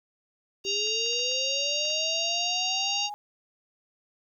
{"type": "harmonic tone", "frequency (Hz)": 932.3, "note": "A#5", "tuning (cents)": 0, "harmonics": [3, 4, 5, 6, 7], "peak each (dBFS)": [-29, -33, -32, -36, -35], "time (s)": [0.64, 3.1], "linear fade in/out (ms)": 50}
{"type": "linear sweep", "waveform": "sine", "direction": "up", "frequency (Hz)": [390.8, 832], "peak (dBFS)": -34, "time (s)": [0.65, 3.14], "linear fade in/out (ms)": 0}
{"type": "clicks", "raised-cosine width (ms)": 0.2, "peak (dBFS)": -31, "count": 7, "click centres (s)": [0.873, 1.062, 1.131, 1.193, 1.316, 1.853, 1.903]}
{"effects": ["10-bit"]}